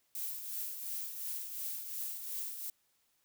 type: noise with tremolo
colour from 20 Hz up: violet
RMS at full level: -38 dBFS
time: 0.15-2.7 s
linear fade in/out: 2 ms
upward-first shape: triangle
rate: 2.8 Hz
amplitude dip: 55%
effects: white hiss -75 dBFS RMS until 3.24 s